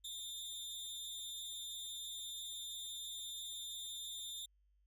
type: tone with amplitude modulation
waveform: sawtooth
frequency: 3597 Hz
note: A7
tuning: 37 cents sharp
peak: -38 dBFS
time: 0.04-4.46 s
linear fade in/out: 10 ms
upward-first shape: sine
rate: 264 Hz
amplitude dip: 65%
effects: added 50 Hz sine -70 dBFS peak until 4.86 s